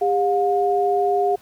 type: tone pair together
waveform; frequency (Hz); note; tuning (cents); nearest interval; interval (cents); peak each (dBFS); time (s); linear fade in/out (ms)
sine; 401.9 / 716.1; G4 / F5; +43 / +43; minor seventh; 1000; -19; 0.01-1.36; 10
effects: pink hiss -52 dBFS RMS until 1.41 s